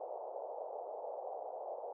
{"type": "band-pass noise", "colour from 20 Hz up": "pink", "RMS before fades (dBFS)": -44, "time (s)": [0, 1.93], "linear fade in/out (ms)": 5, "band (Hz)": [480, 810], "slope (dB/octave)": 48, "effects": []}